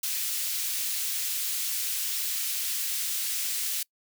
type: high-pass noise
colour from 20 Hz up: white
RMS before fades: -30 dBFS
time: 0.03-3.83 s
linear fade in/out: 5 ms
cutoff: 2600 Hz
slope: 12 dB/octave
effects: noise-tail reverb RT60 0.1 s tail -25 dB re dry